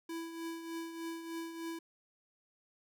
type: tone with tremolo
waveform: square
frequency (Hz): 330.9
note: E4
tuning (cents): +7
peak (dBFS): -38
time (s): 0.09-1.79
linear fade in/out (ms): 5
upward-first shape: triangle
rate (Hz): 3.3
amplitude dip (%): 60
effects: none